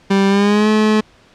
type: tone with pitch glide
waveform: 30% pulse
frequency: 196 to 215 Hz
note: G3 to A3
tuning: 0 to -40 cents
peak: -8 dBFS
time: 0.1-1.01 s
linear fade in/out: 10 ms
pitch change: +160 cents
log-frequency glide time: 0.28-0.69 s
effects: pink hiss -49 dBFS RMS until 1.34 s + low-pass 5000 Hz 12 dB/octave